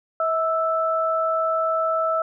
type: tone pair together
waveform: sine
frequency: 645.3 / 1318.5 Hz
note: E5 / E6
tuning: -37 / 0 cents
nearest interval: octave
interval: 1237 cents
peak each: -22 dBFS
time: 0.2-2.22 s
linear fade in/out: 2 ms
effects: none